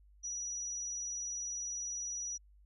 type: tone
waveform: sine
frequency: 5840 Hz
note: F#8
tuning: 24 cents flat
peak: -37 dBFS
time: 0.23-2.38 s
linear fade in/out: 20 ms
effects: added 50 Hz sine -59 dBFS peak until 2.65 s